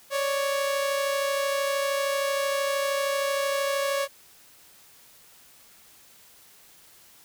sawtooth tone pair together, 554.3 / 587.3 Hz, C#5 / D5, 0 / 0 cents, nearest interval minor second, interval 100 cents, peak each -21 / -29 dBFS, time 0.1-4.08 s, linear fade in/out 50 ms, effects white hiss -54 dBFS RMS until 7.24 s

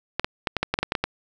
clicks, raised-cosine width 0.3 ms, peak -6 dBFS, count 11, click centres 0.196 / 0.245 / 0.472 / 0.567 / 0.63 / 0.74 / 0.789 / 0.83 / 0.921 / 0.952 / 1.04 s, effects none

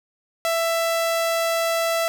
sawtooth tone, 664 Hz, E5, 12 cents sharp, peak -16 dBFS, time 0.45-2.08 s, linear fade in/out 0 ms, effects none

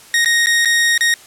sawtooth tone with dropouts, 1867 Hz, A#6, 2 cents sharp, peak -8 dBFS, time 0.14-1.14 s, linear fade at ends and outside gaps 1 ms, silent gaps 0.247-0.258 / 0.46-0.469 / 0.649-0.656 / 0.978-1.008 s, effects white hiss -42 dBFS RMS until 1.26 s + low-pass 11000 Hz 12 dB/octave

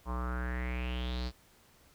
square tone with low-pass filter sweep, 61.74 Hz, B1, in tune, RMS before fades -35 dBFS, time 0.05-1.32 s, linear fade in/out 50 ms, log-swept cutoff 1000 to 4700 Hz, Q 6, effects pink hiss -63 dBFS RMS until 1.94 s

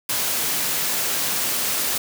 white high-pass noise, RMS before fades -23 dBFS, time 0.09-1.98 s, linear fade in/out 5 ms, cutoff 110 Hz, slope 12 dB/octave, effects none

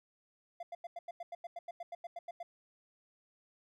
triangle tone bursts, 690 Hz, F5, 21 cents flat, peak -38 dBFS, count 16, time 0.6-2.43 s, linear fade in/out 5 ms, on 30 ms, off 90 ms, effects none

